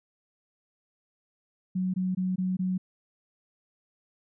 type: tone bursts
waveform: sine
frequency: 185 Hz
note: F#3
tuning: in tune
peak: -25 dBFS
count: 5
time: 1.75-2.78 s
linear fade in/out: 10 ms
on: 190 ms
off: 20 ms
effects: none